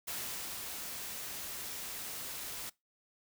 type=noise with ADSR envelope; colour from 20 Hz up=white; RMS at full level=-39 dBFS; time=0.07-2.7 s; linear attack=11 ms; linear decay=470 ms; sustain=-3 dB; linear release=11 ms; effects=noise-tail reverb RT60 0.2 s tail -22 dB re dry